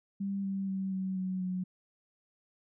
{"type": "tone with pitch steps", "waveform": "sine", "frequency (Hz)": [197.4, 194.57, 191.78, 189.03, 186.32, 183.65], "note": ["G3", "G3", "G3", "F#3", "F#3", "F#3"], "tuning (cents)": [12, -13, -38, 37, 12, -13], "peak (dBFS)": -31, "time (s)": [0.2, 1.64], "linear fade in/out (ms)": 10, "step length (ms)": 240, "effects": []}